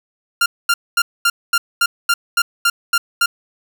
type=tone bursts; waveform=sawtooth; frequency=1394 Hz; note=F6; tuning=4 cents flat; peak=-8 dBFS; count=11; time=0.41-3.26 s; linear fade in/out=5 ms; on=50 ms; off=230 ms; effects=none